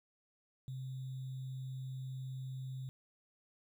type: tone with sample-and-hold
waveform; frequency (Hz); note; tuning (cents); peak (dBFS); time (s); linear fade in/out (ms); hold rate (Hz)
sine; 130.81; C3; 0; -40; 0.68-2.89; 0; 3675
effects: none